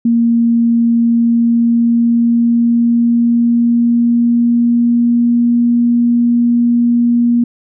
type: tone with pitch glide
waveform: sine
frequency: 233.1 to 238.1 Hz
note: A#3 to A#3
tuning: 0 to +37 cents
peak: -8 dBFS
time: 0.05-7.44 s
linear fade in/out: 5 ms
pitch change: +37 cents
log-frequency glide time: 0.98-5.61 s
effects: none